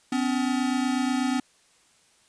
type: tone pair together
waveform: square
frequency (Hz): 253.6 / 281.8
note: B3 / C#4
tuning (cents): +46 / +29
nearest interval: major second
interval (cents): 183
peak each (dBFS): -25 / -29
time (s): 0.12-1.4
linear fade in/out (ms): 5
effects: white hiss -61 dBFS RMS until 2.28 s + resampled to 22050 Hz